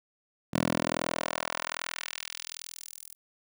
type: tone with high-pass filter sweep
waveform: 10% pulse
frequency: 41.23 Hz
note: E1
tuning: 1 cent sharp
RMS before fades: -34 dBFS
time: 0.53-3.15 s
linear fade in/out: 10 ms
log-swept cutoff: 190 to 11000 Hz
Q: 0.98
effects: none